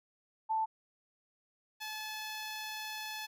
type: tone pair in turn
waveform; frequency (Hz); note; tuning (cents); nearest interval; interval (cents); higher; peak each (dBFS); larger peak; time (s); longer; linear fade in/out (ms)
sine / 10% pulse; 882 / 861.9; A5 / A5; +4 / -36; unison; 40; first; -29 / -31; first; 0.49-0.66 / 1.8-3.27; second; 20
effects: none